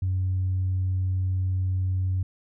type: tone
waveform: sine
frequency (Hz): 93.1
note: F#2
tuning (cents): +11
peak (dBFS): -21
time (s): 0.02-2.23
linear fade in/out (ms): 5
effects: tanh soft clip ceiling -19 dBFS